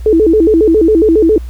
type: tone with vibrato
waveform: sine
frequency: 376.8 Hz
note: F#4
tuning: 32 cents sharp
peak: -5 dBFS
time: 0.06-1.38 s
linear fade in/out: 2 ms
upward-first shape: square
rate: 7.3 Hz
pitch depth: 240 cents each way
effects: added 60 Hz sine -21 dBFS peak until 1.49 s + pink hiss -44 dBFS RMS until 1.49 s